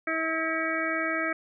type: harmonic tone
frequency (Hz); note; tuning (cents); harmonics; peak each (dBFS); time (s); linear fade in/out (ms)
322.3; E4; -39; 1 / 2 / 4 / 5 / 6 / 7; -33 / -33 / -33 / -33 / -33 / -33; 0.07-1.33; 5
effects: none